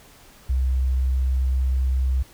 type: tone with pitch glide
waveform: sine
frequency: 64.6 to 64.97 Hz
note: C2 to C2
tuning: -21 to -12 cents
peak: -18 dBFS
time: 0.49-2.23 s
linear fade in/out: 10 ms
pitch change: +9 cents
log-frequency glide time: 0.69-1.66 s
effects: pink hiss -50 dBFS RMS until 2.33 s